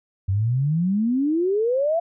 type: exponential sweep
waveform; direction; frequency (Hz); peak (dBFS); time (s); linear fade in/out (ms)
sine; up; 92.5 to 691; -18; 0.28-2; 10
effects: none